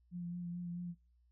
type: tone with vibrato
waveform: sine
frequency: 174.61 Hz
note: F3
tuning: in tune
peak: -39 dBFS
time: 0.11-0.95 s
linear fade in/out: 50 ms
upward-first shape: sine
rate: 4.6 Hz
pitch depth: 23 cents each way
effects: noise-tail reverb RT60 0.3 s tail -24 dB re dry + added 60 Hz sine -67 dBFS peak until 1.31 s